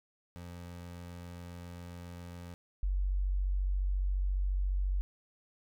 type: tone pair in turn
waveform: 25% pulse / sine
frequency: 87.31 / 47.2 Hz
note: F2 / F#1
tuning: 0 / +35 cents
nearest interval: major seventh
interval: 1065 cents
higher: first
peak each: -40 / -28 dBFS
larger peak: second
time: 0.36-2.54 / 2.83-5.01 s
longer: neither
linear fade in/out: 0 ms
effects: none